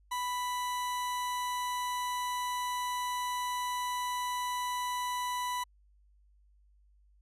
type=tone; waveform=40% pulse; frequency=990 Hz; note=B5; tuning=4 cents sharp; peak=-31 dBFS; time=0.11-5.64 s; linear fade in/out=10 ms; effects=added 50 Hz sine -61 dBFS peak until 7.21 s + resampled to 32000 Hz